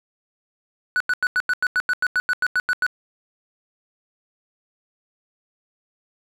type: tone bursts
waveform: triangle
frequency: 1480 Hz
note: F#6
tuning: in tune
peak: -15 dBFS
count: 15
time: 0.96-2.865 s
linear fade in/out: 0 ms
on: 43 ms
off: 90 ms
effects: none